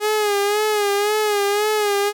sawtooth tone with vibrato, 415.3 Hz, G#4, in tune, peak -13 dBFS, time 0-2.13 s, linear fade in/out 50 ms, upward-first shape sine, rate 1.9 Hz, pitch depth 58 cents each way, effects none

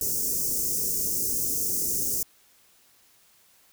white band-stop noise, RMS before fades -27 dBFS, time 0.01-2.23 s, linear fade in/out 2 ms, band 490 to 5500 Hz, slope 48 dB/octave, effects white hiss -60 dBFS RMS until 3.72 s

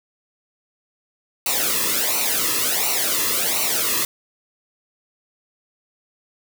white noise with flanger, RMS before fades -21 dBFS, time 1.46-4.05 s, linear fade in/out 2 ms, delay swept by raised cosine 0.59 to 1.35 ms, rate 1.4 Hz, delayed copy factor -0.8, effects none

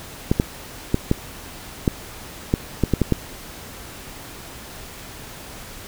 clicks, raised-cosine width 3 ms, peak -3 dBFS, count 10, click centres 0.315 / 0.399 / 0.944 / 1.114 / 1.878 / 2.539 / 2.837 / 2.937 / 3.017 / 3.123 s, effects pink hiss -38 dBFS RMS until 5.87 s

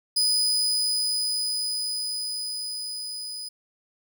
35% pulse tone with level ramp, 4978 Hz, D#8, in tune, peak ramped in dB -18 to -32 dBFS, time 0.16-3.49 s, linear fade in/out 10 ms, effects none

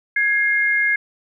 sine tone pair together, 1661.2 / 2128 Hz, G#6 / C7, 0 / +29 cents, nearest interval major third, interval 429 cents, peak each -18 dBFS, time 0.16-0.96 s, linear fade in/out 5 ms, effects none

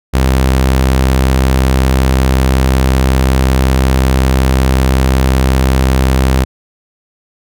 sawtooth tone, 65.41 Hz, C2, in tune, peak -4 dBFS, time 0.13-6.45 s, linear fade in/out 20 ms, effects none

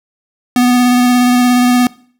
square tone with vibrato, 246.9 Hz, B3, in tune, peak -8 dBFS, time 0.56-1.87 s, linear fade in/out 2 ms, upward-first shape square, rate 17 Hz, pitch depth 11 cents each way, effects noise-tail reverb RT60 0.5 s tail -21 dB re dry

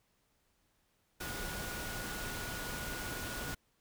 sine tone in noise, 1452 Hz, F#6, 33 cents flat, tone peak -45 dBFS, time 1.2-3.55 s, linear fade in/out 10 ms, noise pink, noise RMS -41 dBFS, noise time 1.2-3.55 s, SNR -7 dB, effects pink hiss -75 dBFS RMS until 3.8 s

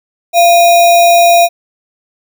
sine tone with sample-and-hold, 688 Hz, F5, 26 cents flat, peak -3 dBFS, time 0.33-1.49 s, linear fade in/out 50 ms, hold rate 3150 Hz, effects none

